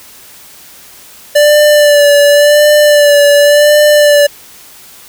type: tone with vibrato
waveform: square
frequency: 586 Hz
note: D5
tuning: 4 cents flat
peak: -4 dBFS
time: 1.35-4.27 s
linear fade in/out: 10 ms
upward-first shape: sine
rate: 0.91 Hz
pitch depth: 29 cents each way
effects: white hiss -36 dBFS RMS until 5.08 s